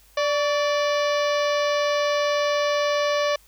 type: harmonic tone with a mistuned harmonic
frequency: 586 Hz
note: D5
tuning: 4 cents flat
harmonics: 1 / 2 / 3 / 4 / 5 / 6 / 7 / 8 / 9 / 10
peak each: -21 / -27 / -31 / -33 / -35 / -37 / -38 / -39 / -40 / -41 dBFS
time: 0.17-3.36 s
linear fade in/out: 5 ms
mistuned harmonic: 2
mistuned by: -55 cents
effects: added 50 Hz sine -56 dBFS peak until 3.47 s + white hiss -56 dBFS RMS until 3.47 s